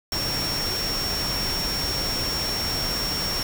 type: tone in noise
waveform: sine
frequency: 5500 Hz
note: F8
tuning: 27 cents flat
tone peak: -26 dBFS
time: 0.12-3.43 s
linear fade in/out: 2 ms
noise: pink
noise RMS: -29 dBFS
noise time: 0.12-3.43 s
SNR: 0 dB
effects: none